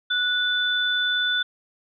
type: tone pair together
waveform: sine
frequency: 1472 / 3501 Hz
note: F#6 / A7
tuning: -9 / -9 cents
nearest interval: octave + minor third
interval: 1500 cents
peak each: -23 dBFS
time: 0.1-1.43 s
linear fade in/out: 10 ms
effects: none

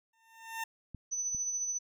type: tone with exponential growth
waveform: 20% pulse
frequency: 904 Hz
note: A5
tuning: 47 cents sharp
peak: -28 dBFS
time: 0.13-0.64 s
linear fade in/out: 5 ms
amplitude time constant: 110 ms
type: clicks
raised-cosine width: 5 ms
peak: -31 / -36 dBFS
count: 2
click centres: 0.947 / 1.348 s
type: tone with tremolo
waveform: sine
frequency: 6000 Hz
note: F#8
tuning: 23 cents sharp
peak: -30 dBFS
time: 1.11-1.79 s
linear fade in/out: 20 ms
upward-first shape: sine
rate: 14 Hz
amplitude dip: 40%
effects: none

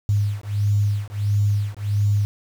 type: beating tone pair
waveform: sine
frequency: 101.9 / 103.4 Hz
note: G#2 / G#2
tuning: -32 / -7 cents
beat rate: 1.5 Hz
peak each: -21 dBFS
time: 0.09-2.25 s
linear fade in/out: 0 ms
effects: 7-bit

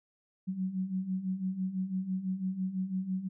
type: beating tone pair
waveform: sine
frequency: 183.5 / 189.5 Hz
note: F#3 / F#3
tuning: -14 / +42 cents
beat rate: 6 Hz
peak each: -37 / -32 dBFS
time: 0.47-3.29 s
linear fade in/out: 20 ms
effects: none

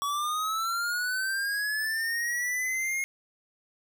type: linear sweep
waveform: square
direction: up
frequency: 1126 to 2155 Hz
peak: -28 dBFS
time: 0.02-3.04 s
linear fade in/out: 0 ms
effects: none

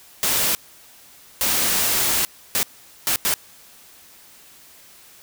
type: noise bursts at uneven times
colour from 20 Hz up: white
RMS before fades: -20 dBFS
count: 5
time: 0.23-0.55 / 1.41-2.25 / 2.55-2.63 / 3.07-3.16 / 3.25-3.34 s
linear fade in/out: 0 ms
effects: white hiss -48 dBFS RMS until 5.22 s

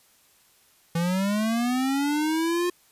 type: linear sweep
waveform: square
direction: up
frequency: 164.81 to 357.6 Hz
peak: -23 dBFS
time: 0.95-2.7 s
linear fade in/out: 5 ms
effects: white hiss -60 dBFS RMS until 2.91 s + resampled to 32000 Hz

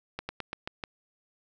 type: slowing click train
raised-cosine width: 0.3 ms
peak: -18 dBFS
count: 6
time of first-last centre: 0.19-0.838 s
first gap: 100 ms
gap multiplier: 1.13
effects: none

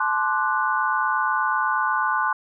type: chord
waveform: sine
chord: D dominant seventh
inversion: second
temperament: equal with one note detuned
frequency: 865.9 / 1046.5 / 1174.7 / 1480 Hz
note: A5 / C6 / D6 / F#6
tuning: -28 / 0 / 0 / 0 cents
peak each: -26 / -24 / -27 / -24 dBFS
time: 0-2.33 s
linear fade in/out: 5 ms
effects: none

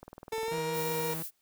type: click train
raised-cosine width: 1 ms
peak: -31 dBFS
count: 12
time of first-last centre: 0.03-0.583 s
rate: 19.9 Hz
type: tone with pitch glide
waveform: 30% pulse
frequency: 445.3 to 471.2 Hz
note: A4 to A#4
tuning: +21 to +19 cents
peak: -29 dBFS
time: 0.32-1.14 s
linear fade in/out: 5 ms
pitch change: +98 cents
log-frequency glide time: 0.45-0.56 s
type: tone with vibrato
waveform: sawtooth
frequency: 162.4 Hz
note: E3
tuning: 26 cents flat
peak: -33 dBFS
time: 0.51-1.23 s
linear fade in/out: 10 ms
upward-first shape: sine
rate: 5.8 Hz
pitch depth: 29 cents each way
type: noise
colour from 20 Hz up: violet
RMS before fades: -39 dBFS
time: 0.72-1.31 s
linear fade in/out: 50 ms
effects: white hiss -74 dBFS RMS until 1.41 s

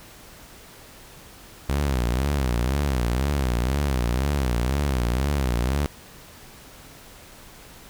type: tone with vibrato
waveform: sawtooth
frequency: 65.2 Hz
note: C2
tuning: 5 cents flat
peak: -17 dBFS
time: 1.69-5.86 s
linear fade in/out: 0 ms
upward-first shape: sine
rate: 2 Hz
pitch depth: 190 cents each way
effects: pink hiss -46 dBFS RMS until 7.89 s

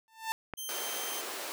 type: tone with exponential growth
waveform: sawtooth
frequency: 891 Hz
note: A5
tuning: 22 cents sharp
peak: -24 dBFS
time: 0.08-0.32 s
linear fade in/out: 0 ms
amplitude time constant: 52 ms
type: click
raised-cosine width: 0.5 ms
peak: -22 dBFS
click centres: 0.537 s
type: tone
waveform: 10% pulse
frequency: 3136 Hz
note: G7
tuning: in tune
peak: -29 dBFS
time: 0.57-1.22 s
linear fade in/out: 20 ms
type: high-pass noise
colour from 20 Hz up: pink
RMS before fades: -39 dBFS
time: 0.69-1.52 s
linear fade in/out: 0 ms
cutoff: 370 Hz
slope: 24 dB/octave
effects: none

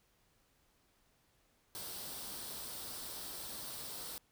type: noise with comb filter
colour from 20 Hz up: white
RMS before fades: -45 dBFS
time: 1.75-4.18 s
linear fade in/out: 0 ms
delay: 0.22 ms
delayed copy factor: +0.5
effects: pink hiss -73 dBFS RMS until 4.31 s

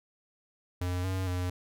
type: tone with pitch steps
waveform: square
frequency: 89.8 / 94 / 89.9 Hz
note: F2 / F#2 / F#2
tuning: +49 / +28 / -49 cents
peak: -30 dBFS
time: 0.81-1.5 s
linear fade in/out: 5 ms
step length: 230 ms
effects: none

